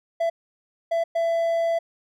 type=tone bursts at uneven times; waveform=triangle; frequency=668 Hz; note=E5; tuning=23 cents sharp; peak=-18 dBFS; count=3; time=0.2-0.3 / 0.91-1.04 / 1.15-1.79 s; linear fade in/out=10 ms; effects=none